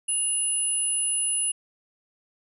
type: tone pair together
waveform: sine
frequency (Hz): 2827 / 10074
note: F7 / D#9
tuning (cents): +20 / +20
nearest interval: octave + minor seventh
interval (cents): 2200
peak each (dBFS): -33 / -23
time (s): 0.08-1.52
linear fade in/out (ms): 10
effects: none